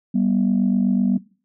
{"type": "tone pair together", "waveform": "sine", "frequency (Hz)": [194.42, 242.4], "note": ["G3", "B3"], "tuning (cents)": [-14, -32], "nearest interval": "major third", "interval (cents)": 382, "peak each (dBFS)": -18, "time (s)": [0.14, 1.18], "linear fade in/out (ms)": 10, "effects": ["noise-tail reverb RT60 0.4 s tail -20 dB re dry", "tanh soft clip ceiling -10 dBFS"]}